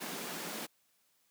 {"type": "high-pass noise", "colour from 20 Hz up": "pink", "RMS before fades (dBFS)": -41, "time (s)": [0, 0.67], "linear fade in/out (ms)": 20, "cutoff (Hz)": 160, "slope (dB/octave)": 96, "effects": ["white hiss -73 dBFS RMS until 1.3 s", "high-pass 100 Hz 12 dB/octave"]}